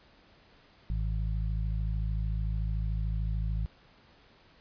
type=harmonic tone; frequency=53.5 Hz; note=A1; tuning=48 cents flat; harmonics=1 / 2 / 3; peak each=-29 / -35 / -39 dBFS; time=0.9-3.66 s; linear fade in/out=0 ms; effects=pink hiss -60 dBFS RMS until 4.6 s + resampled to 11025 Hz